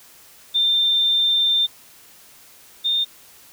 sine tone pair in turn, 3589 / 3631 Hz, A7 / A#7, +34 / -46 cents, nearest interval unison, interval 20 cents, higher second, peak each -15 / -17 dBFS, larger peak first, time 0.54-1.67 / 2.84-3.05 s, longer first, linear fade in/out 20 ms, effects white hiss -48 dBFS RMS until 3.52 s

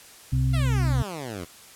harmonic tone, 64.6 Hz, C2, 21 cents flat, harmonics 1 / 2 / 4, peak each -25 / -21 / -33 dBFS, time 0.32-1.03 s, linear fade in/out 10 ms
10% pulse exponential sweep, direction down, 706 to 80.8 Hz, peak -24 dBFS, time 0.53-1.45 s, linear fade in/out 10 ms
effects white hiss -48 dBFS RMS until 1.75 s + low-pass 12000 Hz 12 dB/octave

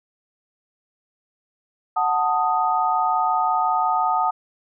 sine chord, D# diminished, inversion first, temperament equal with one note detuned, 740 / 885.6 / 1244.5 Hz, F#5 / A5 / D#6, 0 / +11 / 0 cents, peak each -22 dBFS, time 1.96-4.31 s, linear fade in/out 10 ms, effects none

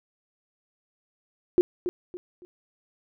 sine tone with echo, 356.9 Hz, F4, 38 cents sharp, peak -14 dBFS, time 1.58-1.61 s, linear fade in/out 0 ms, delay 280 ms, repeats 3, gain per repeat -10 dB, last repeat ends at 2.45 s, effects none

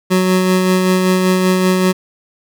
25% pulse tone with tremolo, 185 Hz, F#3, in tune, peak -6 dBFS, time 0.1-1.93 s, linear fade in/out 20 ms, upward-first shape sine, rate 5.2 Hz, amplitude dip 30%, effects none

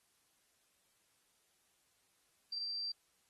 sine tone, 4699 Hz, D8, in tune, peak -37 dBFS, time 2.52-2.92 s, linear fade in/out 5 ms, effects white hiss -75 dBFS RMS until 3.29 s + AAC 32 kbps

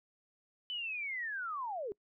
sine linear sweep, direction down, 3030 to 377.4 Hz, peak -36 dBFS, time 0.7-1.92 s, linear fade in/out 0 ms, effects noise-tail reverb RT60 0.1 s tail -25 dB re dry

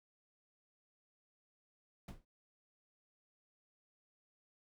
brown noise with exponential decay, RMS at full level -38 dBFS, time 2.08-2.25 s, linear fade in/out 5 ms, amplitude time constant 35 ms, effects none

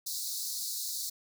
pink high-pass noise, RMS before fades -36 dBFS, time 0.06-1.1 s, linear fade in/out 10 ms, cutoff 3900 Hz, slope 96 dB/octave, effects none

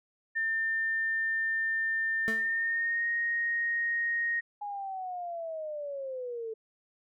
sine tone with pitch glide, 1800 to 1866.7 Hz, A6 to A#6, +39 to +2 cents, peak -27 dBFS, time 0.35-4.41 s, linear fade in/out 20 ms, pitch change +63 cents, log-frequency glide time 2.33-3.08 s
25% pulse tone with exponential decay, 221.9 Hz, A3, 15 cents sharp, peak -26 dBFS, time 2.28-2.53 s, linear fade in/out 0 ms, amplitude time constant 54 ms
sine linear sweep, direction down, 830.6 to 437.2 Hz, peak -34 dBFS, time 4.61-6.54 s, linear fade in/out 10 ms
effects none

